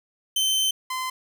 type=tone pair in turn; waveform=sawtooth; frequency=3087 / 1030.2 Hz; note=G7 / C6; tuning=-27 / -27 cents; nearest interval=octave + perfect fifth; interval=1900 cents; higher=first; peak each=-17 / -23 dBFS; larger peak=first; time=0.36-0.71 / 0.9-1.1 s; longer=first; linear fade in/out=5 ms; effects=none